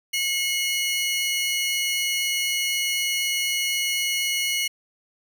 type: tone pair together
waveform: sawtooth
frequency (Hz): 2165 / 2926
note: C#7 / F#7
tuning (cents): -41 / -20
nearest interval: perfect fourth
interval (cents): 521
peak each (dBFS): -22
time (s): 0.13-4.68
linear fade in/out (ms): 10
effects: none